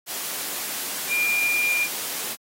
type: tone in noise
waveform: sine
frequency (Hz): 2400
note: D7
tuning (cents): +37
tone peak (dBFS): -20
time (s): 1.08-1.88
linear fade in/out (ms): 50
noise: white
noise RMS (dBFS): -30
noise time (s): 0.06-2.37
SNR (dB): +7
effects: high-pass 200 Hz 12 dB/octave + AAC 48 kbps